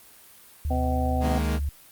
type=tone with pitch glide; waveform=sine; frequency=74.2 to 71.59 Hz; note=D2 to D2; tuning=+18 to -44 cents; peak=-24 dBFS; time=0.65-1.69 s; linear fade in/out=0 ms; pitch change=-62 cents; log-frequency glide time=1.16-1.33 s
type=harmonic tone; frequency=126.7 Hz; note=B2; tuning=45 cents sharp; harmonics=1 / 2 / 4 / 5 / 6; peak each=-36 / -29 / -33 / -33 / -29 dBFS; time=0.7-1.39 s; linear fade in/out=10 ms
type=chord; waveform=sawtooth; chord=D# suspended fourth; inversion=none; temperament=equal; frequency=155.56 / 207.7 / 233.1 Hz; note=D#3 / G#3 / A#3; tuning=0 / 0 / 0 cents; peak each=-27 dBFS; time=1.2-1.6 s; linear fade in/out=50 ms
effects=white hiss -51 dBFS RMS until 1.91 s + Opus 32 kbps